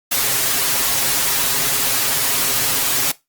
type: noise with comb filter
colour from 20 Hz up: white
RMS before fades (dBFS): -18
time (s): 0.11-3.12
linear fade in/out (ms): 10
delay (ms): 7.3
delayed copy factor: +1
effects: noise-tail reverb RT60 0.2 s tail -19 dB re dry + Opus 48 kbps